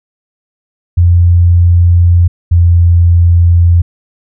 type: tone pair in turn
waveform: sine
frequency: 87 / 86.05 Hz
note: F2 / F2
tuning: -6 / -25 cents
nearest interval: unison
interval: 19 cents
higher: first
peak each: -3 dBFS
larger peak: neither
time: 0.97-2.28 / 2.51-3.82 s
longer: neither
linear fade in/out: 10 ms
effects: none